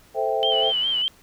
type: chord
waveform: sine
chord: A minor seventh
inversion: none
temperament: equal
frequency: 440 / 523.3 / 659.3 / 784 Hz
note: A4 / C5 / E5 / G5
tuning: 0 / 0 / 0 / 0 cents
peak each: -26 dBFS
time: 0.14-0.73 s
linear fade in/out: 50 ms
type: tone with vibrato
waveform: sine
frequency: 3059 Hz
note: G7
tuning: 43 cents flat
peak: -20 dBFS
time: 0.43-1.08 s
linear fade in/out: 0 ms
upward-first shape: sine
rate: 4.9 Hz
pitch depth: 70 cents each way
type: click train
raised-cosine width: 0.3 ms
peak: -26 dBFS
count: 63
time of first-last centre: 0.52-1.016 s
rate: 125 Hz
effects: pink hiss -54 dBFS RMS until 1.22 s